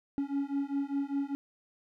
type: beating tone pair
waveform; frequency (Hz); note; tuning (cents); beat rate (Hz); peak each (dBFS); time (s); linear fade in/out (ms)
triangle; 277.2 / 282.2; C#4 / C#4; 0 / +31; 5; -31; 0.18-1.35; 0
effects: none